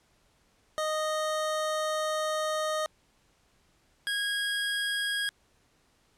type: tone pair in turn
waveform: 25% pulse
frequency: 620 / 1641.9 Hz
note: D#5 / G#6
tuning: -6 / -20 cents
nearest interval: octave + perfect fourth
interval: 1686 cents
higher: second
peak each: -24 dBFS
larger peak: neither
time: 0.78-2.86 / 4.07-5.29 s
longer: first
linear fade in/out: 0 ms
effects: pink hiss -67 dBFS RMS until 6.17 s + low-pass 10000 Hz 12 dB/octave